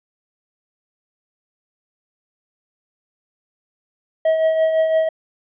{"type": "tone with tremolo", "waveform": "triangle", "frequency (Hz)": 640, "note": "D#5", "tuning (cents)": 49, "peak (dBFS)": -10, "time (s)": [4.25, 5.09], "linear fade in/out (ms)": 5, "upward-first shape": "triangle", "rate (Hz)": 5.9, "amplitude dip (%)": 50, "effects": ["resampled to 8000 Hz"]}